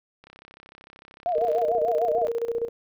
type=click train; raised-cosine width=0.3 ms; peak=-31 dBFS; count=48; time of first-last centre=0.24-1.651 s; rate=33.3 Hz
type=tone with vibrato; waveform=sine; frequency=660 Hz; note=E5; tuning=2 cents sharp; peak=-22 dBFS; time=1.26-2.27 s; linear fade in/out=0 ms; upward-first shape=sine; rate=6.7 Hz; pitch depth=160 cents each way
type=tone with tremolo; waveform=sine; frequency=466.2 Hz; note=A#4; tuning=in tune; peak=-22 dBFS; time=1.35-2.69 s; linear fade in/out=10 ms; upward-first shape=square; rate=15 Hz; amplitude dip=70%
effects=none